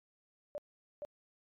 sine tone with echo, 587 Hz, D5, 1 cent flat, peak -37 dBFS, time 0.55-0.58 s, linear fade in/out 0 ms, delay 470 ms, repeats 1, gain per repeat -2 dB, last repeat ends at 1.05 s, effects MP3 64 kbps

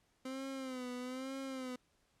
30% pulse tone with vibrato, 258.4 Hz, C4, 21 cents flat, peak -38 dBFS, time 0.25-1.76 s, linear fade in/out 5 ms, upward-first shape sine, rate 1.1 Hz, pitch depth 74 cents each way, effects pink hiss -75 dBFS RMS until 2.2 s + low-pass 10000 Hz 12 dB/octave

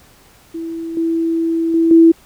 sine tone with level steps, 329.6 Hz, E4, in tune, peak -22 / -14 / -10 / -4 dBFS, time 0.54-2.12 s, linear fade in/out 10 ms, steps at 0.97 / 1.74 / 1.91 s, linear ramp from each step 2 ms, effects pink hiss -48 dBFS RMS until 2.25 s

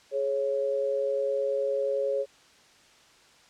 sine tone pair together, 419.9 / 551 Hz, G#4 / C#5, +19 / -11 cents, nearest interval perfect fourth, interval 470 cents, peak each -30 / -26 dBFS, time 0.11-2.26 s, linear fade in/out 50 ms, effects white hiss -57 dBFS RMS until 3.49 s + low-pass 6000 Hz 12 dB/octave

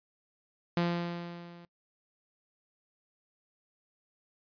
sawtooth tone with level ramp, 172.5 Hz, F3, 21 cents flat, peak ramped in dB -21 to -46 dBFS, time 0.77-1.65 s, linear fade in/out 2 ms, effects noise-tail reverb RT60 0.1 s tail -23 dB re dry + resampled to 11025 Hz

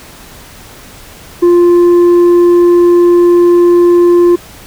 sine tone with tanh clipping, 349.2 Hz, F4, in tune, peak -4 dBFS, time 1.42-4.36 s, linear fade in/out 10 ms, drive 4 dB, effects pink hiss -34 dBFS RMS until 4.66 s

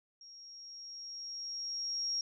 sine tone with level ramp, 5588 Hz, F8, in tune, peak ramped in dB -51 to -31 dBFS, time 0.21-2.21 s, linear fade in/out 2 ms, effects none

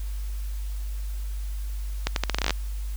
accelerating click train, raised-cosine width 0.2 ms, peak -6 dBFS, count 12, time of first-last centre 2.07-2.507 s, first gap 92 ms, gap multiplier 0.81, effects added 50 Hz sine -28 dBFS peak until 2.96 s + white hiss -49 dBFS RMS until 2.96 s

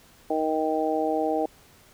harmonic tone, 156.9 Hz, D#3, 15 cents sharp, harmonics 2 / 3 / 4 / 5, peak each -28 / -28 / -28 / -28 dBFS, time 0.3-1.46 s, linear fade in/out 5 ms, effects pink hiss -55 dBFS RMS until 1.93 s

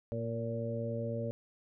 harmonic tone with a mistuned harmonic, 115.9 Hz, A#2, 10 cents flat, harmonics 1 / 2 / 3 / 4 / 5, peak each -37 / -40 / -49 / -40 / -39 dBFS, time 0.12-1.31 s, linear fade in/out 0 ms, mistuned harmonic 5, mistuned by -18 cents, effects none

